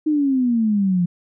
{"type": "exponential sweep", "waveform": "sine", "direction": "down", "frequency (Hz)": [313, 171.6], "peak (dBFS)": -15, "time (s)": [0.06, 1.06], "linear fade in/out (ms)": 10, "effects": []}